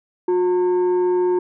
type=tone pair together; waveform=sine; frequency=360 / 907.1 Hz; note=F#4 / A#5; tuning=-47 / -47 cents; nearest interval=octave + major third; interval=1600 cents; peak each=-14 / -25 dBFS; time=0.28-1.39 s; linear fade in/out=5 ms; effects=tanh soft clip ceiling -12 dBFS